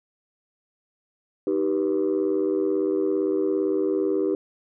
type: chord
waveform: sine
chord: Eb augmented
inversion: none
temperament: just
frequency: 311.1 / 388.9 / 486.1 Hz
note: Eb4 / G4 / B4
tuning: 0 / -14 / -28 cents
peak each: -24 / -22 / -27 dBFS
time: 1.47-4.35 s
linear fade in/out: 2 ms
effects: tanh soft clip ceiling -15 dBFS